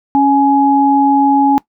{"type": "tone pair together", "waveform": "sine", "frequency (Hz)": [277.2, 838.6], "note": ["C#4", "G#5"], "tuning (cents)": [0, 17], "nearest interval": "octave + perfect fifth", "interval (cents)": 1917, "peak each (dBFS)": -10, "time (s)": [0.15, 1.58], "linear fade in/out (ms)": 0, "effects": ["noise-tail reverb RT60 0.1 s tail -20 dB re dry"]}